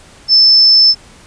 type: tone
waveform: sine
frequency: 5274 Hz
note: E8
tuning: in tune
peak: -4 dBFS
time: 0.28-0.95 s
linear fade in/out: 50 ms
effects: pink hiss -41 dBFS RMS until 1.26 s + resampled to 22050 Hz